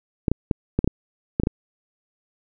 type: clicks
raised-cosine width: 3 ms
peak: -6 dBFS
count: 9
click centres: 0.282 / 0.316 / 0.512 / 0.79 / 0.844 / 0.876 / 1.399 / 1.435 / 1.471 s
effects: none